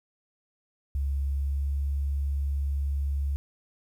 sine tone with pitch glide, 69.3 to 70.02 Hz, C#2 to C#2, 0 to +18 cents, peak -25 dBFS, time 0.95-3.36 s, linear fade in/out 0 ms, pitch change +18 cents, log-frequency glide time 1.34-1.73 s, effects 10-bit

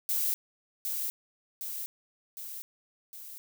violet noise with echo, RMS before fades -29 dBFS, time 0.09-0.34 s, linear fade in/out 0 ms, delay 760 ms, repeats 4, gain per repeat -4 dB, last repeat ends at 3.38 s, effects none

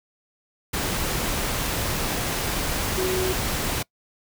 sine tone in noise, 371.8 Hz, F#4, 8 cents sharp, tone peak -23 dBFS, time 2.97-3.33 s, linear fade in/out 10 ms, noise pink, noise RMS -26 dBFS, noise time 0.73-3.83 s, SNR 0 dB, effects noise-tail reverb RT60 0.1 s tail -24 dB re dry

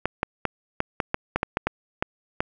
clicks, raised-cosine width 0.5 ms, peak -7 dBFS, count 12, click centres 0.056 / 0.231 / 0.453 / 0.804 / 1.002 / 1.144 / 1.36 / 1.431 / 1.571 / 1.67 / 2.025 / 2.405 s, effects none

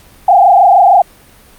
sine tone with frequency modulation, 752 Hz, F#5, 28 cents sharp, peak -3 dBFS, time 0.28-1.02 s, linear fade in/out 5 ms, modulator 26.5 Hz, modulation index 2.4, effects pink hiss -42 dBFS RMS until 1.58 s + Opus 48 kbps

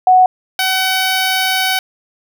sine / 10% pulse tone pair in turn, 740 / 755.5 Hz, F#5 / F#5, 0 / +36 cents, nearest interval unison, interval 36 cents, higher second, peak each -5 dBFS, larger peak neither, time 0.07-0.26 / 0.59-1.79 s, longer second, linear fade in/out 2 ms, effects none

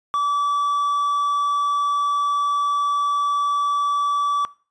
triangle tone, 1153 Hz, D6, 32 cents flat, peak -16 dBFS, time 0.14-4.45 s, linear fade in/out 0 ms, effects noise-tail reverb RT60 0.4 s tail -21 dB re dry + resampled to 22050 Hz

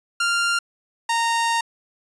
sawtooth tone pair in turn, 1393 / 924.9 Hz, F6 / A#5, -5 / -14 cents, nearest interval perfect fifth, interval 709 cents, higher first, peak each -15 dBFS, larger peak neither, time 0.2-0.59 / 1.09-1.61 s, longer second, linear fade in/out 5 ms, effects resampled to 22050 Hz

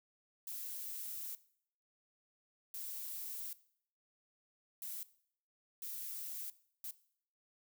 violet noise bursts at uneven times, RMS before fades -44 dBFS, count 5, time 0.47-1.35 / 2.74-3.53 / 4.82-5.03 / 5.82-6.5 / 6.84-6.91 s, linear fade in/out 2 ms, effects noise-tail reverb RT60 0.6 s tail -18 dB re dry

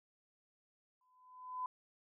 sine tone with exponential growth, 1009 Hz, B5, 37 cents sharp, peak -35 dBFS, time 1.01-1.66 s, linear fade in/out 2 ms, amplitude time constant 140 ms, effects none

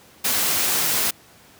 white noise, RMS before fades -21 dBFS, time 0.24-1.11 s, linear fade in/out 10 ms, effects pink hiss -50 dBFS RMS until 1.59 s + high-pass 100 Hz 12 dB/octave

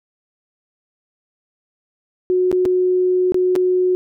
sine tone with dropouts, 365.8 Hz, F#4, 20 cents flat, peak -13 dBFS, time 2.3-3.95 s, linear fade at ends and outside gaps 0 ms, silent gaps 2.515-2.527 / 2.653-2.658 / 3.321-3.344 / 3.554-3.561 s, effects none

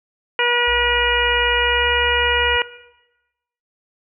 harmonic tone, 482 Hz, B4, 42 cents flat, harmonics 1 / 2 / 3 / 4 / 5 / 6, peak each -22 / -22 / -22 / -22 / -22 / -22 dBFS, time 0.39-2.62 s, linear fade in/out 2 ms
sine tone with pitch glide, 61.6 to 69.54 Hz, B1 to C#2, -4 to +6 cents, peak -29 dBFS, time 0.67-2.57 s, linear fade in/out 10 ms, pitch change +210 cents, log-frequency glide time 1.56-1.86 s
effects noise-tail reverb RT60 1.0 s tail -18 dB re dry

